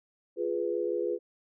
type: chord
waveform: sine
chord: F diminished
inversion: none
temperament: equal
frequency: 349.2 / 415.3 / 493.9 Hz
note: F4 / Ab4 / Cb5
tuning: 0 / 0 / 0 cents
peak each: -32 dBFS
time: 0.36-1.19 s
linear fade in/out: 50 ms
effects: none